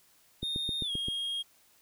triangle tone with pitch glide, 3675 to 3255 Hz, A#7 to G#7, -25 to -36 cents, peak -30 dBFS, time 0.42-1.43 s, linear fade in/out 20 ms, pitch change -211 cents, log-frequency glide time 0.82-0.92 s
click train, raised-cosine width 3 ms, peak -24 dBFS, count 6, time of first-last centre 0.43-1.084 s, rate 7.64 Hz
effects white hiss -64 dBFS RMS until 1.81 s

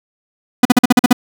45% pulse tone bursts, 247.4 Hz, B3, 3 cents sharp, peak -4 dBFS, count 8, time 0.63-1.129 s, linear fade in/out 5 ms, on 23 ms, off 45 ms, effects none

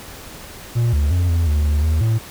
triangle tone with pitch steps, 118 / 72.5 / 88.6 / 83.9 / 74.8 / 73.9 / 78.5 / 111.9 Hz, A#2 / D2 / F2 / E2 / D2 / D2 / D#2 / A2, +22 / -22 / +25 / +31 / +32 / +11 / +16 / +30 cents, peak -12 dBFS, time 0.75-2.19 s, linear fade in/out 20 ms, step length 180 ms, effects pink hiss -37 dBFS RMS until 2.3 s

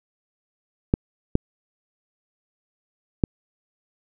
clicks, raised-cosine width 3 ms, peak -4 dBFS, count 3, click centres 0.939 / 1.354 / 3.238 s, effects none

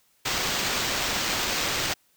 white noise with sample-and-hold, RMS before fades -27 dBFS, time 0.25-1.94 s, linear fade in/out 10 ms, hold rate 11025 Hz, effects white hiss -65 dBFS RMS until 2.16 s

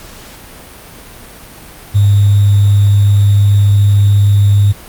sine tone with sample-and-hold, 101.3 Hz, G#2, 43 cents flat, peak -5 dBFS, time 1.94-4.73 s, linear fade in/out 20 ms, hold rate 3675 Hz, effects pink hiss -34 dBFS RMS until 4.88 s + Opus 48 kbps

